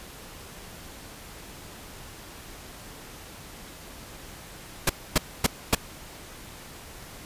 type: noise bursts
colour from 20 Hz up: pink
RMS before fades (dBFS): -19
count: 4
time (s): 4.87-5.75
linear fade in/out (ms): 5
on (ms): 25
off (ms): 260
effects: pink hiss -44 dBFS RMS until 7.25 s + resampled to 32000 Hz